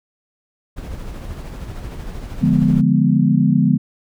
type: noise with tremolo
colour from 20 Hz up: brown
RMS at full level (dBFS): -28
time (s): 0.76-2.82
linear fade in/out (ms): 20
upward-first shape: sine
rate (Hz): 13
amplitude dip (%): 35
type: chord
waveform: sine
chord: D diminished seventh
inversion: none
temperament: equal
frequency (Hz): 146.83 / 174.61 / 207.7 / 246.9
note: D3 / F3 / Ab3 / Cb4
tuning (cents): 0 / 0 / 0 / 0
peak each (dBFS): -17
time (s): 2.41-3.78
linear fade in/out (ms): 20
effects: none